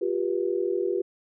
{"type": "tone cluster", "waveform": "sine", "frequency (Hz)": [354.1, 394.2, 486.7], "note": ["F4", "G4", "B4"], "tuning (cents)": [24, 10, -25], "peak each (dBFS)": [-27, -27, -31], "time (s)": [0.01, 1.02], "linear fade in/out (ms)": 10, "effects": []}